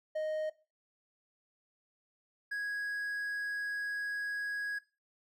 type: tone pair in turn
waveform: triangle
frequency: 621 / 1657.9 Hz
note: D#5 / G#6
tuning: -3 / -3 cents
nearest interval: octave + perfect fourth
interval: 1700 cents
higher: second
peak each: -30 / -32 dBFS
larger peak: first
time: 0.15-0.5 / 2.51-4.79 s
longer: second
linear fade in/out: 10 ms
effects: noise-tail reverb RT60 0.3 s tail -18 dB re dry